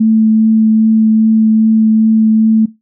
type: tone with vibrato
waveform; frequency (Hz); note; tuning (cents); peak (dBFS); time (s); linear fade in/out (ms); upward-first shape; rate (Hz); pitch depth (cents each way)
sine; 220; A3; 0; -6; 0-2.66; 10; triangle; 2.5; 11
effects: noise-tail reverb RT60 0.2 s tail -18 dB re dry